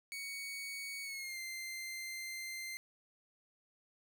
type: tone with pitch glide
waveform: sawtooth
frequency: 2235 to 2085 Hz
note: C#7 to C7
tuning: +14 to -7 cents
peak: -38 dBFS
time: 0.12-2.77 s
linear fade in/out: 0 ms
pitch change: -121 cents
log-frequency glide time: 1.03-1.39 s
effects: 12-bit